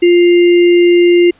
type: tone with sample-and-hold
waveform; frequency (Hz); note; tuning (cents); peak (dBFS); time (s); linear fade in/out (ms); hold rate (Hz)
sine; 349.2; F4; 0; -4; 0.02-1.31; 10; 2450
effects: pink hiss -48 dBFS RMS until 1.39 s + resampled to 8000 Hz